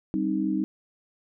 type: chord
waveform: sine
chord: C minor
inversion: second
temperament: equal with one note detuned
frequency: 196 / 265.1 / 311.1 Hz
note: G3 / C4 / Eb4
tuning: 0 / +23 / 0 cents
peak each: -28 / -30 / -26 dBFS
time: 0.14-0.64 s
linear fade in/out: 0 ms
effects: none